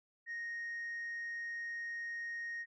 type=tone; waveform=sine; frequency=1864.7 Hz; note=A#6; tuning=in tune; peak=-37 dBFS; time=0.26-2.66 s; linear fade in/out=50 ms; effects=tanh soft clip ceiling -37 dBFS